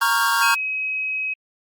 square chord, G half-diminished seventh, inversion first, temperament equal with one note detuned, 932.3 / 1108.7 / 1396.9 / 1598.2 Hz, Bb5 / Db6 / F6 / G6, 0 / 0 / 0 / +33 cents, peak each -22 dBFS, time 0.01-0.55 s, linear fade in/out 10 ms
sine tone, 2543 Hz, D#7, 37 cents sharp, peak -22 dBFS, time 0.42-1.34 s, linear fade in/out 10 ms
effects Opus 24 kbps

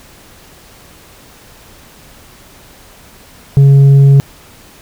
triangle tone with tanh clipping, 138.59 Hz, C#3, in tune, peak -3 dBFS, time 3.57-4.2 s, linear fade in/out 0 ms, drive 8 dB, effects pink hiss -40 dBFS RMS until 4.81 s

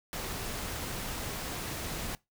pink noise, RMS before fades -37 dBFS, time 0.13-2.15 s, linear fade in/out 0 ms, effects noise-tail reverb RT60 0.2 s tail -22 dB re dry

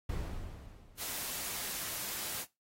brown noise with exponential decay, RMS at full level -34 dBFS, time 0.09-1.52 s, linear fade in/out 5 ms, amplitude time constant 310 ms
white noise, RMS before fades -39 dBFS, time 0.97-2.46 s, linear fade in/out 50 ms
effects noise-tail reverb RT60 0.2 s tail -18 dB re dry + AAC 48 kbps

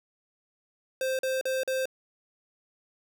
square tone bursts, 523.3 Hz, C5, in tune, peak -27 dBFS, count 4, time 1.01-1.856 s, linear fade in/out 2 ms, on 180 ms, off 42 ms, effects none

